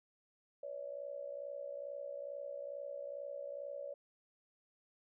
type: tone with amplitude modulation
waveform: sine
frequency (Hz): 568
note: C#5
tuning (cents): +42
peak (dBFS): -38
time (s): 0.63-3.94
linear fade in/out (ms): 5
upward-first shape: sine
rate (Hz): 62.3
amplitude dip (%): 80
effects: none